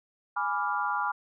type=chord; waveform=sine; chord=G# diminished seventh; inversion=none; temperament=equal; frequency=830.6 / 987.8 / 1174.7 / 1396.9 Hz; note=G#5 / B5 / D6 / F6; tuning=0 / 0 / 0 / 0 cents; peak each=-32 dBFS; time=0.36-1.12 s; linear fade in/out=10 ms; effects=none